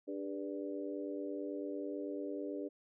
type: harmonic tone with a mistuned harmonic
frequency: 98 Hz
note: G2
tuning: in tune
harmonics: 3 / 4 / 5 / 6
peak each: -41 / -43 / -45 / -47 dBFS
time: 0.07-2.69 s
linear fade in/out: 20 ms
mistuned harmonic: 4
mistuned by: +39 cents
effects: none